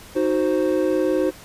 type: chord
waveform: triangle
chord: C diminished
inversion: first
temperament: equal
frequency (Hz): 311.1 / 370 / 523.3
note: Eb4 / Gb4 / C5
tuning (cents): 0 / 0 / 0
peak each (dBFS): -20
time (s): 0.15-1.31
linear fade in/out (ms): 20
effects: pink hiss -43 dBFS RMS until 1.44 s + resampled to 32000 Hz